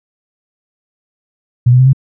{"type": "tone with pitch steps", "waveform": "sine", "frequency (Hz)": [121.9, 125.83, 129.9, 134.09], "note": ["B2", "B2", "C3", "C3"], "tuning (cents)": [-22, 33, -12, 43], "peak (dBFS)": -4, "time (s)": [1.66, 1.932], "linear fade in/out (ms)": 10, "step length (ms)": 68, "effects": []}